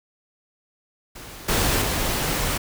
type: noise with level steps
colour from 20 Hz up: pink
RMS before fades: -39 / -21 / -24 dBFS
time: 1.15-2.58 s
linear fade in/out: 10 ms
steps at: 1.48 / 1.81 s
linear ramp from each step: 10 ms
effects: none